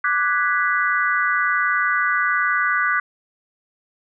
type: chord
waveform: sine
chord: G# half-diminished seventh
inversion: second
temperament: equal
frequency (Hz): 1174.7 / 1480 / 1661.2 / 1975.5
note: D6 / F#6 / G#6 / B6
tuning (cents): 0 / 0 / 0 / 0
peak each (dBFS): -22 / -20 / -26 / -24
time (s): 0.04-3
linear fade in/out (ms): 5
effects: none